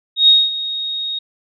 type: tone with ADSR envelope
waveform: sine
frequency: 3743 Hz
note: A#7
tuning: 6 cents sharp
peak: -5 dBFS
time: 0.16-1.19 s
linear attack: 120 ms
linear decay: 220 ms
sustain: -15 dB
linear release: 8 ms
effects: none